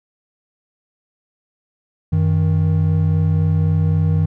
triangle tone pair together, 93.59 / 157.4 Hz, F#2 / D#3, +20 / +20 cents, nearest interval major sixth, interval 900 cents, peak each -14 dBFS, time 2.12-4.26 s, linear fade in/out 10 ms, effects none

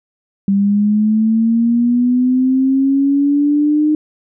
sine linear sweep, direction up, 196 to 306.1 Hz, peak -10 dBFS, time 0.48-3.95 s, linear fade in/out 2 ms, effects none

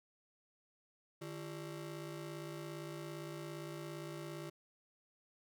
30% pulse ring-modulated tone, 246.9 Hz, B3, in tune, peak -38 dBFS, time 1.21-4.5 s, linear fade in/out 10 ms, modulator 94.7 Hz, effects none

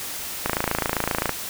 click train, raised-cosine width 0.5 ms, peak -6 dBFS, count 24, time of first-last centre 0.46-1.293 s, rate 27.6 Hz, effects white hiss -32 dBFS RMS until 1.49 s

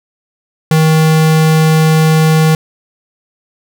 square tone, 158 Hz, D#3, 27 cents sharp, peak -7 dBFS, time 0.71-2.55 s, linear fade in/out 2 ms, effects none

